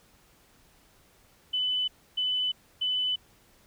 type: tone bursts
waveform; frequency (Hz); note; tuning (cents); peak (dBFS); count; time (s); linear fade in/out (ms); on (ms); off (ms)
sine; 3004; F#7; +26; -25; 3; 1.53-3.16; 10; 350; 290
effects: pink hiss -61 dBFS RMS until 3.66 s